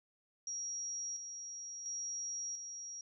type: tone with tremolo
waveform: sine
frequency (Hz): 5670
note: F8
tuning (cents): +25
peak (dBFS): -38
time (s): 0.47-3.01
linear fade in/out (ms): 2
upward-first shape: square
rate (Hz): 0.72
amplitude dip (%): 45
effects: none